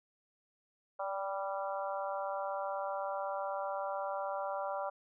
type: harmonic tone with a mistuned harmonic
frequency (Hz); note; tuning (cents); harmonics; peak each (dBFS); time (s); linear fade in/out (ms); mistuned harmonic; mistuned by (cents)
196; G3; 0; 3 / 4 / 5 / 6 / 7; -38 / -40 / -42 / -44 / -45; 0.99-4.9; 10; 3; -16
effects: none